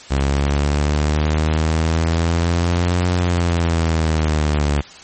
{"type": "linear two-way sweep", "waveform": "sawtooth", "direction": "up then down", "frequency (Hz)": [68.3, 89.6, 71.7], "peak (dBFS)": -11, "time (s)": [0.1, 4.82], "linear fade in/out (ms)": 20, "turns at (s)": 3.12, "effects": ["white hiss -39 dBFS RMS until 5.03 s", "MP3 32 kbps"]}